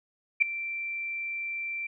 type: tone with ADSR envelope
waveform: sine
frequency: 2349 Hz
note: D7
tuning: in tune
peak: -14 dBFS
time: 0.4-1.87 s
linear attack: 22 ms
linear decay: 3 ms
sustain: -17 dB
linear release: 7 ms
effects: none